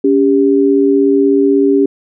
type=tone pair together; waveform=sine; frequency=280.8 / 397.1 Hz; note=C#4 / G4; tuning=+22 / +22 cents; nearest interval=tritone; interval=600 cents; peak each=-10 dBFS; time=0.04-1.86 s; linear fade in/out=5 ms; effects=none